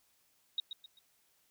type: tone with echo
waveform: sine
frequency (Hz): 3775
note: A#7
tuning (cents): +21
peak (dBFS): -30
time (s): 0.58-0.6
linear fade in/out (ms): 2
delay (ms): 130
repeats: 3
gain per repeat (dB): -9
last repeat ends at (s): 0.99
effects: white hiss -72 dBFS RMS until 1.5 s

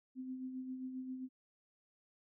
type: tone with tremolo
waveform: sine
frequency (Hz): 258.1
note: C4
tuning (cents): -23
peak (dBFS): -39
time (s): 0.15-1.29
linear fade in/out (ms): 50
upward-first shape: sine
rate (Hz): 7.5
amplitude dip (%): 45
effects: none

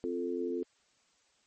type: chord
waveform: sine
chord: F major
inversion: second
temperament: equal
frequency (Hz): 261.6 / 349.2 / 440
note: C4 / F4 / A4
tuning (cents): 0 / 0 / 0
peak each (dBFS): -37 / -35 / -36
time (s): 0.04-0.63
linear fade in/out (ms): 0
effects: white hiss -70 dBFS RMS until 1.46 s + MP3 32 kbps

